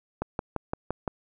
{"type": "click train", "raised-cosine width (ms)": 1, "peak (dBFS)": -14, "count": 6, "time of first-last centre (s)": [0.22, 1.078], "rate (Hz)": 5.83, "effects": []}